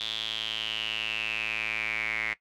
square tone with band-pass filter sweep, 55 Hz, A1, in tune, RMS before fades -32 dBFS, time 0-2.34 s, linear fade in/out 10 ms, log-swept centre 3500 to 2100 Hz, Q 9.2, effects noise-tail reverb RT60 0.1 s tail -17 dB re dry

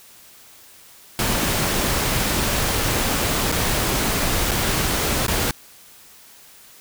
pink noise with dropouts, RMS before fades -21 dBFS, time 1.19-5.51 s, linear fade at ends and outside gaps 1 ms, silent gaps 3.517-3.523 / 4.511-4.515 / 5.266-5.281 s, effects white hiss -47 dBFS RMS until 6.8 s

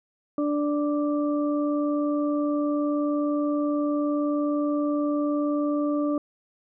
harmonic tone, 293.6 Hz, D4, in tune, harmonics 1 / 2 / 4, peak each -23 / -29 / -35 dBFS, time 0.38-6.18 s, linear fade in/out 2 ms, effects none

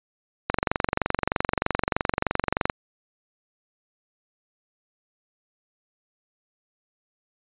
click train, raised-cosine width 0.5 ms, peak -6 dBFS, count 52, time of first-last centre 0.5-2.698 s, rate 23.2 Hz, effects resampled to 8000 Hz

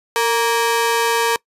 sawtooth ring-modulated tone, 698.5 Hz, F5, in tune, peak -8 dBFS, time 0.16-1.36 s, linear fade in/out 0 ms, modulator 239 Hz, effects noise-tail reverb RT60 0.1 s tail -23 dB re dry + resampled to 32000 Hz

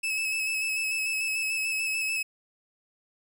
40% pulse tone with vibrato, 2596 Hz, E7, 27 cents flat, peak -26 dBFS, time 0.03-2.23 s, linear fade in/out 10 ms, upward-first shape square, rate 6.8 Hz, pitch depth 21 cents each way, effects none

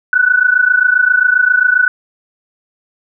sine tone pair together, 1473.5 / 1501 Hz, F#6 / F#6, -8 / +24 cents, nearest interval unison, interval 32 cents, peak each -11 dBFS, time 0.13-1.88 s, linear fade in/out 2 ms, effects none

